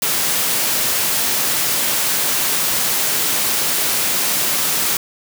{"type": "high-pass noise", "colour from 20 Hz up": "white", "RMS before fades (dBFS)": -18, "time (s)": [0.02, 4.97], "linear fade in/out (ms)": 2, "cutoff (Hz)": 110, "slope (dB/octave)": 24, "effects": []}